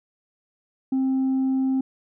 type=tone with tanh clipping; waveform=sine; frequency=264.1 Hz; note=C4; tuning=16 cents sharp; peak=-20 dBFS; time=0.92-1.81 s; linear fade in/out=5 ms; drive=1 dB; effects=none